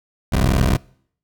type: tone pair together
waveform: 15% pulse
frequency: 41.21 / 65.1 Hz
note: E1 / C2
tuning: 0 / -8 cents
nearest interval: minor sixth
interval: 792 cents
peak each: -11 dBFS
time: 0.32-0.77 s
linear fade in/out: 10 ms
effects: noise-tail reverb RT60 0.6 s tail -24 dB re dry